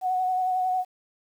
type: tone with vibrato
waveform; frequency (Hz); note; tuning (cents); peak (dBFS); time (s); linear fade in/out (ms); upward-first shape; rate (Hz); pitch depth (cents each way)
sine; 740; F#5; 0; -22; 0.01-0.85; 50; sine; 11; 21
effects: 9-bit